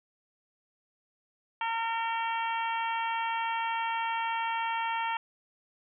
harmonic tone, 456.6 Hz, A#4, 36 cents flat, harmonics 2 / 3 / 4 / 5 / 6 / 7, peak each -30 / -38 / -39 / -40 / -40 / -43 dBFS, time 1.61-5.17 s, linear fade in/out 2 ms, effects none

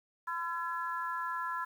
harmonic tone, 338.3 Hz, E4, 45 cents sharp, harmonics 3 / 4 / 5, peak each -36 / -38 / -40 dBFS, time 0.27-1.65 s, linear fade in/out 10 ms, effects 10-bit

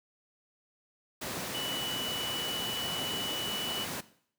sine tone in noise, 2960 Hz, F#7, in tune, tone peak -34 dBFS, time 1.54-3.85 s, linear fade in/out 10 ms, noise pink, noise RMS -36 dBFS, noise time 1.21-4.01 s, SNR -1 dB, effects noise-tail reverb RT60 0.6 s tail -17 dB re dry + high-pass 150 Hz 12 dB/octave

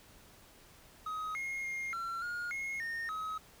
triangle tone with pitch steps, 1262 / 2147 / 2128 / 1358 / 1428 / 2161 / 1836 / 1274 Hz, D#6 / C7 / C7 / F6 / F6 / C#7 / A#6 / D#6, +24 / +44 / +29 / -49 / +38 / -45 / -27 / +41 cents, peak -34 dBFS, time 1.06-3.38 s, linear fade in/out 5 ms, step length 290 ms, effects pink hiss -59 dBFS RMS until 3.6 s

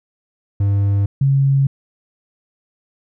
triangle / sine tone pair in turn, 100 / 137.23 Hz, G2 / C#3, +35 / -17 cents, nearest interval perfect fourth, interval 548 cents, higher second, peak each -11 dBFS, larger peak neither, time 0.6-1.06 / 1.21-1.67 s, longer neither, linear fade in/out 5 ms, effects none

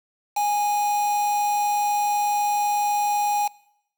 triangle tone with quantisation, 826 Hz, G#5, 10 cents flat, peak -18 dBFS, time 0.36-3.48 s, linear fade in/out 10 ms, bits 5, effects noise-tail reverb RT60 0.8 s tail -23 dB re dry

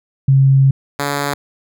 sine / 5% pulse tone pair in turn, 135.4 / 142.71 Hz, C#3 / D3, -40 / -49 cents, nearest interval minor second, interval 91 cents, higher second, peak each -7 / -6 dBFS, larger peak second, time 0.28-0.71 / 0.99-1.34 s, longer first, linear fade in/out 5 ms, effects none

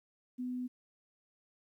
sine tone, 250.1 Hz, B3, 22 cents sharp, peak -35 dBFS, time 0.38-0.68 s, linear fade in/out 20 ms, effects 12-bit

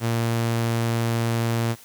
sawtooth tone, 115.8 Hz, A#2, 11 cents flat, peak -17 dBFS, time 0-1.76 s, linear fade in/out 50 ms, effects white hiss -48 dBFS RMS until 1.84 s

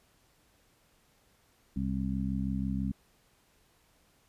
harmonic tone, 66.1 Hz, C2, 18 cents sharp, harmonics 1 / 2 / 3 / 4, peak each -36 / -37 / -32 / -37 dBFS, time 1.76-2.92 s, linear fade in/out 5 ms, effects pink hiss -67 dBFS RMS until 4.28 s + resampled to 32000 Hz

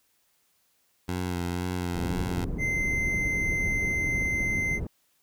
15% pulse tone with vibrato, 88.9 Hz, F2, 31 cents sharp, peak -22 dBFS, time 1.08-2.45 s, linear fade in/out 10 ms, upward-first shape sine, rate 2 Hz, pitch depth 34 cents each way
pink low-pass noise, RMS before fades -32 dBFS, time 1.95-4.87 s, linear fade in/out 2 ms, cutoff 340 Hz, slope 12 dB/octave
triangle tone, 2075 Hz, C7, 15 cents flat, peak -24 dBFS, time 2.58-4.8 s, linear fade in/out 50 ms
effects white hiss -69 dBFS RMS until 5.22 s

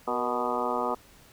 harmonic tone with a mistuned harmonic, 123.47 Hz, B2, in tune, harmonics 2 / 3 / 4 / 5 / 6 / 7 / 8 / 9 / 10, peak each -36 / -36 / -33 / -35 / -34 / -35 / -34 / -37 / -33 dBFS, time 0.07-0.95 s, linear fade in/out 10 ms, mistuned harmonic 4, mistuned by -56 cents, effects pink hiss -55 dBFS RMS until 1.32 s

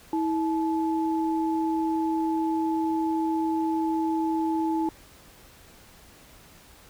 sine tone pair together, 323.4 / 863.4 Hz, E4 / A5, -33 / -33 cents, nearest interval octave + perfect fourth, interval 1700 cents, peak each -24 / -29 dBFS, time 0.13-4.89 s, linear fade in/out 2 ms, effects pink hiss -52 dBFS RMS until 6.89 s

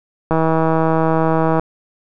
click train, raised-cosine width 1 ms, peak -3 dBFS, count 208, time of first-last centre 0.31-1.596 s, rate 161 Hz, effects none

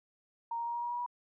sine tone with pitch steps, 930 / 936.5 / 943 / 949.5 / 956.1 / 962.8 / 969.5 Hz, A#5 / A#5 / A#5 / A#5 / A#5 / B5 / B5, -4 / +8 / +20 / +32 / +44 / -44 / -32 cents, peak -33 dBFS, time 0.51-1.063 s, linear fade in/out 5 ms, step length 79 ms, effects none

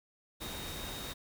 sine tone in noise, 3729 Hz, A#7, in tune, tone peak -46 dBFS, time 0.4-1.14 s, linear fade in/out 20 ms, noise pink, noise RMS -42 dBFS, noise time 0.4-1.14 s, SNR -7 dB, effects none

